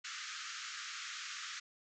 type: band-pass noise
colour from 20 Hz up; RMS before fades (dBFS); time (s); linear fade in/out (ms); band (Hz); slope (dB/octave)
pink; -45; 0.04-1.6; 10; 1200 to 7300; 96
effects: none